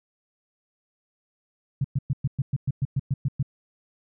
sine tone bursts, 135.2 Hz, C#3, 43 cents flat, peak -20 dBFS, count 12, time 1.81-3.428 s, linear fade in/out 5 ms, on 34 ms, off 110 ms, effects none

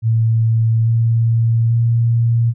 sine tone with pitch steps, 113.1 / 114.81 / 116.55 Hz, A2 / A#2 / A#2, +48 / -26 / 0 cents, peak -11 dBFS, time 0.02-2.54 s, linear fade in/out 50 ms, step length 840 ms, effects none

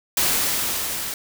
white noise with level ramp, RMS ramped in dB -19 to -29 dBFS, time 0.17-1.14 s, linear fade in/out 2 ms, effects none

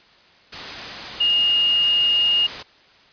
sine tone in noise, 2847 Hz, F7, 33 cents sharp, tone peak -15 dBFS, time 1.2-2.47 s, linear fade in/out 10 ms, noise white, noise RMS -31 dBFS, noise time 0.52-2.63 s, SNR +13 dB, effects white hiss -52 dBFS RMS until 3.12 s + resampled to 11025 Hz

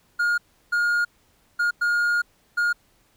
triangle tone bursts at uneven times, 1424 Hz, F6, 33 cents sharp, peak -17 dBFS, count 5, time 0.19-0.38 / 0.72-1.05 / 1.59-1.71 / 1.81-2.22 / 2.57-2.73 s, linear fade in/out 10 ms, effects pink hiss -62 dBFS RMS until 3.16 s

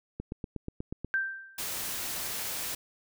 click train, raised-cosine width 3 ms, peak -22 dBFS, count 8, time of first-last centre 0.2-1.046 s, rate 8.27 Hz
sine tone with exponential decay, 1568 Hz, G6, in tune, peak -23 dBFS, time 1.14-1.7 s, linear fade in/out 0 ms, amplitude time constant 120 ms
white noise, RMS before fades -35 dBFS, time 1.58-2.75 s, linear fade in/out 5 ms
effects none

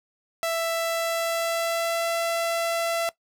sawtooth tone with pitch glide, 663 to 671.5 Hz, E5 to E5, +10 to +32 cents, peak -20 dBFS, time 0.43-3.09 s, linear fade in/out 0 ms, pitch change +22 cents, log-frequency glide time 0.69-2.1 s, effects noise-tail reverb RT60 0.1 s tail -18 dB re dry

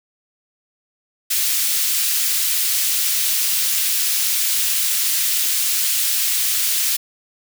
white high-pass noise, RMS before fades -19 dBFS, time 1.3-6.97 s, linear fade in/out 10 ms, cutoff 2500 Hz, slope 12 dB/octave, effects none

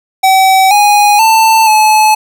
square tone with pitch steps, 764 / 826 / 889 / 861 Hz, G5 / G#5 / A5 / A5, -45 / -10 / +18 / -38 cents, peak -5 dBFS, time 0.23-2.15 s, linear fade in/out 10 ms, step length 480 ms, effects none

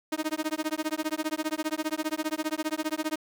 sawtooth tone with tremolo, 311.1 Hz, D#4, in tune, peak -21 dBFS, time 0.12-3.16 s, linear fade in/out 5 ms, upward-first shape sine, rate 15 Hz, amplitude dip 100%, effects 8-bit

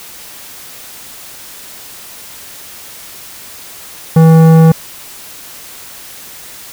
triangle tone with tanh clipping, 161.9 Hz, E3, 31 cents flat, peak -4 dBFS, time 4.16-4.72 s, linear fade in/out 5 ms, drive 18 dB, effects white hiss -32 dBFS RMS until 6.72 s

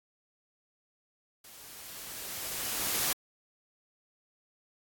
white noise with level ramp, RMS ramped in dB -51 to -28 dBFS, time 1.44-3.13 s, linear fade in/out 5 ms, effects AAC 64 kbps

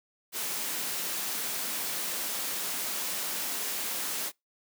white high-pass noise, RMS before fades -33 dBFS, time 0.32-4.32 s, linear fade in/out 50 ms, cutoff 160 Hz, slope 24 dB/octave, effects noise-tail reverb RT60 0.2 s tail -26 dB re dry

